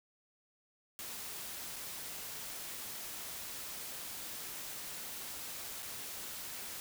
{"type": "noise with dropouts", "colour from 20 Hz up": "white", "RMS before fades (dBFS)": -44, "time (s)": [0.99, 6.8], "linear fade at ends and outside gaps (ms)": 0, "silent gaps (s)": [[1.759, 1.763], [5.824, 5.828]], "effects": []}